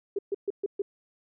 sine tone bursts, 400 Hz, G4, 35 cents sharp, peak -25 dBFS, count 5, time 0.16-0.82 s, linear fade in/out 5 ms, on 28 ms, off 130 ms, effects none

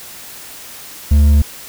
sine tone with hard clipping, 73.1 Hz, D2, 7 cents flat, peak -8 dBFS, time 1.11-1.42 s, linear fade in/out 5 ms, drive 5 dB, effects white hiss -34 dBFS RMS until 1.68 s

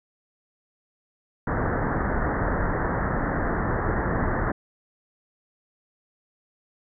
pink low-pass noise, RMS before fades -25 dBFS, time 1.47-4.52 s, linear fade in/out 5 ms, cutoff 1900 Hz, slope 96 dB/octave, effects none

